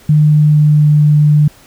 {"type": "tone with pitch glide", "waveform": "sine", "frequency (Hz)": [151.4, 149.4], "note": ["D#3", "D3"], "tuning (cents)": [-47, 30], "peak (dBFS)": -5, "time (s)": [0.09, 1.48], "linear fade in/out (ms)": 5, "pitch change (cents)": -23, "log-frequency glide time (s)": [0.19, 0.96], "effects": ["pink hiss -43 dBFS RMS until 1.66 s"]}